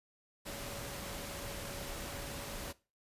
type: tone in noise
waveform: sine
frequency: 563 Hz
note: C#5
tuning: 27 cents sharp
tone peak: -50 dBFS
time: 0.45-2.73 s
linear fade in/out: 20 ms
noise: pink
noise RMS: -43 dBFS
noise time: 0.45-2.73 s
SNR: -10 dB
effects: noise-tail reverb RT60 0.3 s tail -19 dB re dry + resampled to 32000 Hz